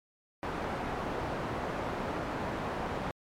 white low-pass noise, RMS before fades -35 dBFS, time 0.43-3.11 s, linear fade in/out 0 ms, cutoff 930 Hz, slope 12 dB/octave, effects MP3 96 kbps

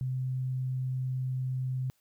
sine tone, 129.2 Hz, C3, 21 cents flat, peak -29 dBFS, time 0.01-1.9 s, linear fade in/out 0 ms, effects white hiss -72 dBFS RMS until 2 s

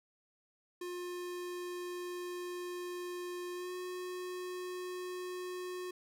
square tone with pitch glide, 355.8 to 362.9 Hz, F4 to F#4, +32 to -34 cents, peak -40 dBFS, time 0.81-5.91 s, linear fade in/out 5 ms, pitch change +34 cents, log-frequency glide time 3.54-3.73 s, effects none

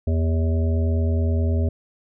harmonic tone with a mistuned harmonic, 80.5 Hz, E2, 41 cents flat, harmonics 1 / 3 / 5 / 7 / 8, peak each -18 / -28 / -32 / -35 / -36 dBFS, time 0.07-1.69 s, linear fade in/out 5 ms, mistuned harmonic 1, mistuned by +66 cents, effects none

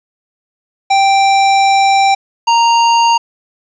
square tone pair in turn, 784 / 930.6 Hz, G5 / A#5, 0 / -3 cents, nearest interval minor third, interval 297 cents, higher second, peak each -8 dBFS, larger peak neither, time 0.9-2.15 / 2.47-3.18 s, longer first, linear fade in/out 10 ms, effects resampled to 16000 Hz + 7-bit

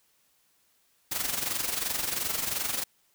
white noise with amplitude modulation, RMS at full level -28 dBFS, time 1.11-2.84 s, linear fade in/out 10 ms, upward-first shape sine, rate 22.8 Hz, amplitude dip 65%, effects white hiss -68 dBFS RMS until 3.14 s

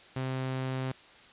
sawtooth tone, 130.81 Hz, C3, in tune, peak -27 dBFS, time 0.16-0.92 s, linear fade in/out 5 ms, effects white hiss -54 dBFS RMS until 1.32 s + resampled to 8000 Hz

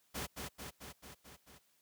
pink noise with echo, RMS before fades -40 dBFS, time 0.14-0.27 s, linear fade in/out 20 ms, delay 220 ms, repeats 6, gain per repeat -3 dB, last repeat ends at 1.59 s, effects white hiss -73 dBFS RMS until 1.81 s + high-pass 60 Hz 12 dB/octave

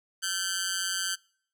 10% pulse tone with amplitude modulation, 1544 Hz, G6, 27 cents flat, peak -16 dBFS, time 0.22-1.16 s, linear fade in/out 20 ms, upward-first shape sine, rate 184 Hz, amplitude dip 80%, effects noise-tail reverb RT60 0.6 s tail -26 dB re dry

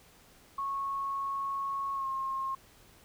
sine tone with pitch glide, 1100 to 1071.2 Hz, C#6 to C6, -14 to +40 cents, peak -31 dBFS, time 0.58-2.55 s, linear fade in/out 5 ms, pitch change -46 cents, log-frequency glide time 1.94-2.07 s, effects pink hiss -59 dBFS RMS until 3.04 s

